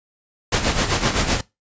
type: noise with tremolo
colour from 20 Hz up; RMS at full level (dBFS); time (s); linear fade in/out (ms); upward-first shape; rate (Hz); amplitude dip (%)
pink; -17; 0.52-1.41; 5; sine; 7.8; 65
effects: noise-tail reverb RT60 0.2 s tail -20 dB re dry + resampled to 16000 Hz